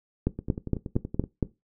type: two click trains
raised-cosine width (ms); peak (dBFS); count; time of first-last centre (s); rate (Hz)
3; -10 / -20; 6 / 10; 0.27-1.427 / 0.39-1.239; 4.32 / 10.6
effects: noise-tail reverb RT60 0.2 s tail -17 dB re dry